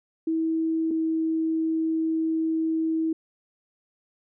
sine tone pair in turn, 323.3 / 321.8 Hz, E4 / E4, -34 / -42 cents, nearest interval unison, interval 8 cents, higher first, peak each -22 dBFS, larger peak neither, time 0.27-0.91 / 0.91-3.13 s, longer second, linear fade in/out 5 ms, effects none

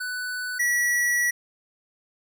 square tone pair in turn, 1492 / 1936.3 Hz, F#6 / B6, +14 / -35 cents, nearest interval perfect fourth, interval 451 cents, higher second, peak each -29 / -21 dBFS, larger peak second, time 0-0.59 / 0.59-1.31 s, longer second, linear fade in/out 10 ms, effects none

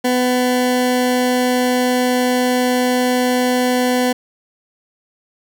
20% pulse tone, 250.1 Hz, B3, 22 cents sharp, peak -9 dBFS, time 0.04-4.13 s, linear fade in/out 10 ms, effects none

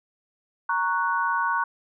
sine chord, F# major, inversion first, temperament equal, 932.3 / 1108.7 / 1480 Hz, A#5 / C#6 / F#6, 0 / 0 / 0 cents, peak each -26 dBFS, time 0.69-1.64 s, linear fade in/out 5 ms, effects none

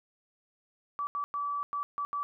sine tone bursts at uneven times, 1152 Hz, D6, 34 cents flat, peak -30 dBFS, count 6, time 0.99-1.07 / 1.15-1.24 / 1.34-1.63 / 1.73-1.83 / 1.98-2.05 / 2.13-2.23 s, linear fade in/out 0 ms, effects none

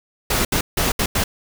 pink noise bursts at uneven times, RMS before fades -19 dBFS, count 5, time 0.3-0.45 / 0.52-0.61 / 0.77-0.92 / 0.99-1.06 / 1.15-1.24 s, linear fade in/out 5 ms, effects none

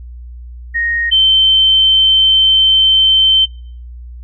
sine tone pair in turn, 1864.7 / 3096 Hz, A#6 / G7, 0 / -22 cents, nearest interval major sixth, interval 878 cents, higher second, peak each -13 / -6 dBFS, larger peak second, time 0.74-1.11 / 1.11-3.46 s, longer second, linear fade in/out 20 ms, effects noise-tail reverb RT60 0.5 s tail -23 dB re dry + added 60 Hz sine -28 dBFS peak until 4.23 s

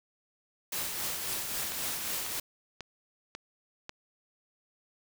white noise with tremolo, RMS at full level -33 dBFS, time 0.72-2.4 s, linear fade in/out 5 ms, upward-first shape triangle, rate 3.7 Hz, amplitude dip 40%
click train, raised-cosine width 0.2 ms, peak -22 dBFS, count 5, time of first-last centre 1.72-3.894 s, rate 1.84 Hz
effects none

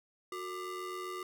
square ring-modulated tone, 409.9 Hz, G#4, 23 cents flat, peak -36 dBFS, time 0.32-1.23 s, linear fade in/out 2 ms, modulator 776 Hz, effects none

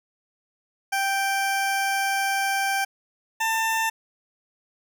20% pulse tone pair in turn, 784 / 894.6 Hz, G5 / A5, 0 / +28 cents, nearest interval major second, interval 228 cents, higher second, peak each -17 dBFS, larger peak neither, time 0.92-2.85 / 3.4-3.9 s, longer first, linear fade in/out 10 ms, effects none

